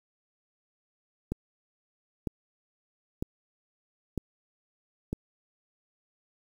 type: click train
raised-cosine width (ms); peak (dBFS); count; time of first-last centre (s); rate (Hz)
3; -17; 5; 1.32-5.13; 1.05
effects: 8-bit